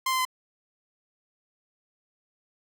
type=tone with pitch steps; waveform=sawtooth; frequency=1046.5 / 1035.7 / 1025 Hz; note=C6 / C6 / C6; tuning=0 / -18 / -36 cents; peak=-20 dBFS; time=0.06-0.252 s; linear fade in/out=5 ms; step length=64 ms; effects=none